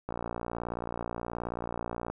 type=click train; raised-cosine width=1 ms; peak=-20 dBFS; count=119; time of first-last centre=0.09-2.1 s; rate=58.7 Hz; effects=none